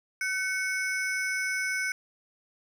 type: ring-modulated tone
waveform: square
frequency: 1864.7 Hz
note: A#6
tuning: in tune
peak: -25 dBFS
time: 0.21-1.92 s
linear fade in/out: 2 ms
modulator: 349 Hz
effects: low-pass 10000 Hz 12 dB/octave + 10-bit